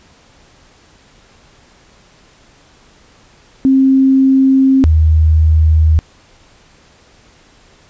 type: tone pair in turn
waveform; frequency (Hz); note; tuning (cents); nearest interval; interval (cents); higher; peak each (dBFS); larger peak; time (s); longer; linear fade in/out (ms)
sine; 266.6 / 78.78; C4 / D#2; +33 / +22; octave + major sixth; 2111; first; -6; neither; 3.65-4.84 / 4.84-5.99; first; 0
effects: pink hiss -47 dBFS RMS until 7.89 s + resampled to 16000 Hz